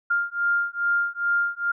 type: beating tone pair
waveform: sine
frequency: 1400 / 1402.4 Hz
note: F6 / F6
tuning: +4 / +7 cents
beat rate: 2.4 Hz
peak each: -24 dBFS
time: 0.1-1.72 s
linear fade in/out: 10 ms
effects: none